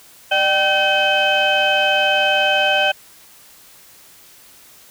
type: tone cluster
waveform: sine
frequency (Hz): 599 / 773 / 1539 / 2553 / 3080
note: D5 / G5 / G6 / D#7 / G7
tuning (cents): +34 / -24 / -32 / +44 / -31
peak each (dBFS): -19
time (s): 0.31-2.92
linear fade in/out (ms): 10
effects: tanh soft clip ceiling -7 dBFS + white hiss -46 dBFS RMS until 4.9 s